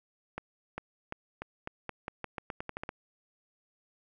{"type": "accelerating click train", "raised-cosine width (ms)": 0.5, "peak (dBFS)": -21, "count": 15, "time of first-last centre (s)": [0.38, 2.891], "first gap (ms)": 400, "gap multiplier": 0.86, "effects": []}